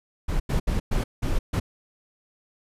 brown noise bursts at uneven times, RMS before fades -23 dBFS, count 6, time 0.28-0.4 / 0.49-0.6 / 0.67-0.8 / 0.91-1.04 / 1.22-1.39 / 1.53-1.6 s, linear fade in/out 10 ms, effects resampled to 32000 Hz

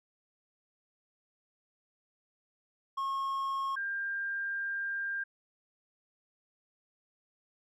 triangle / sine tone pair in turn, 1086 / 1596.7 Hz, C#6 / G6, -36 / +31 cents, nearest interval perfect fifth, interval 667 cents, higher second, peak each -29 / -32 dBFS, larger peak first, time 2.97-3.76 / 3.76-5.24 s, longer second, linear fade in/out 10 ms, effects none

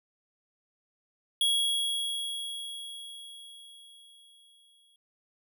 square tone with exponential decay, 3322 Hz, G#7, in tune, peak -23 dBFS, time 1.41-4.96 s, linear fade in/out 2 ms, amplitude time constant 770 ms, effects none

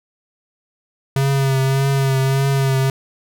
square tone with vibrato, 135.5 Hz, C#3, 39 cents flat, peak -15 dBFS, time 1.16-2.9 s, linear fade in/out 2 ms, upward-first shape triangle, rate 1.7 Hz, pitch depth 35 cents each way, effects none

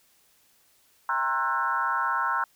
sine tone with frequency modulation, 1203 Hz, D6, 41 cents sharp, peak -23 dBFS, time 1.09-2.44 s, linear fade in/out 2 ms, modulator 136 Hz, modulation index 2.4, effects white hiss -63 dBFS RMS until 2.55 s

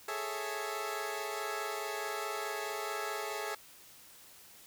15% pulse chord, A major seventh, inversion third, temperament equal, 415.3 / 440 / 554.4 / 659.3 Hz, G#4 / A4 / C#5 / E5, 0 / 0 / 0 / 0 cents, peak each -33 / -35 / -38 / -36 dBFS, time 0.08-3.55 s, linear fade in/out 5 ms, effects white hiss -56 dBFS RMS until 4.66 s

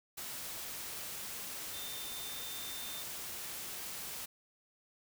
sine tone in noise, 3595 Hz, A7, 36 cents sharp, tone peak -46 dBFS, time 1.73-3.03 s, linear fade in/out 10 ms, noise white, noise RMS -43 dBFS, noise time 0.17-4.26 s, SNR -6 dB, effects none

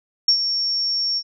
sine tone with ADSR envelope, 5490 Hz, F8, 31 cents flat, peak -10 dBFS, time 0.28-1.23 s, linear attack 4 ms, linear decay 83 ms, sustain -9 dB, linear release 58 ms, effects none

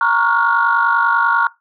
sine chord, Gb major seventh, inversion first, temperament equal with one note detuned, 932.3 / 1108.7 / 1396.9 / 1447 Hz, Bb5 / Db6 / F6 / Gb6, 0 / 0 / 0 / -39 cents, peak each -17 dBFS, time 0.01-1.47 s, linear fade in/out 2 ms, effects noise-tail reverb RT60 0.2 s tail -20 dB re dry + tanh soft clip ceiling -3 dBFS

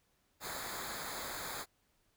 pink noise with comb filter, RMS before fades -42 dBFS, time 0.4-1.66 s, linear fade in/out 50 ms, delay 0.35 ms, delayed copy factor -0.8, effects pink hiss -75 dBFS RMS until 2.16 s

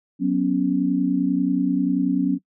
sine chord, F# suspended fourth, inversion none, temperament equal, 185 / 246.9 / 277.2 Hz, F#3 / B3 / C#4, 0 / 0 / 0 cents, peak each -23 / -24 / -20 dBFS, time 0.19-2.39 s, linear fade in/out 50 ms, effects noise-tail reverb RT60 0.1 s tail -20 dB re dry

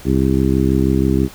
harmonic tone, 66.2 Hz, C2, 21 cents sharp, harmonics 1 / 2 / 3 / 4 / 5 / 6, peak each -19 / -19 / -19 / -19 / -19 / -22 dBFS, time 0.04-1.29 s, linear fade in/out 50 ms, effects pink hiss -39 dBFS RMS until 1.34 s

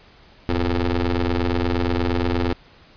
20% pulse ring-modulated tone, 88.5 Hz, F2, 23 cents sharp, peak -11 dBFS, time 0.49-2.53 s, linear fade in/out 0 ms, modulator 167 Hz, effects pink hiss -50 dBFS RMS until 2.96 s + resampled to 11025 Hz

